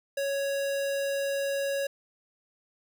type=tone; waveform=square; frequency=555 Hz; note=C#5; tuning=2 cents sharp; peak=-28 dBFS; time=0.17-1.87 s; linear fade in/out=5 ms; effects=none